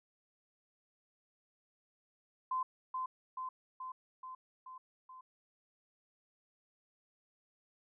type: tone with echo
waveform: sine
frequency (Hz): 1031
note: C6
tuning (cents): -26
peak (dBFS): -32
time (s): 2.51-2.63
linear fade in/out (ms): 5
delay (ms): 430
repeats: 6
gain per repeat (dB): -3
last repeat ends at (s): 5.21
effects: none